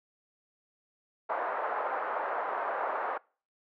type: band-pass noise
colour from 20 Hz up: pink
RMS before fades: -33 dBFS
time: 1.29-3.18 s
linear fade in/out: 10 ms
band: 560 to 1400 Hz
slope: 24 dB/octave
effects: noise-tail reverb RT60 0.4 s tail -25 dB re dry